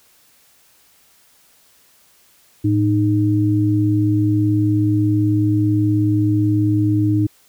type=tone pair together; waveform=sine; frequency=108.8 / 307.9 Hz; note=A2 / D#4; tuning=-19 / -18 cents; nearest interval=octave + tritone; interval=1801 cents; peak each=-16 dBFS; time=2.64-7.27 s; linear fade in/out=10 ms; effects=white hiss -54 dBFS RMS until 7.48 s